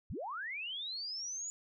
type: linear sweep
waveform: sine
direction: up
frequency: 39.59 to 6950 Hz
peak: -38 dBFS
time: 0.1-1.5 s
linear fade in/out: 0 ms
effects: none